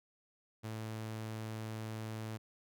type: tone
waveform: sawtooth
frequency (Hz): 110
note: A2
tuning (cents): 0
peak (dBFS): -36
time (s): 0.63-2.38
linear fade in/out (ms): 20
effects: none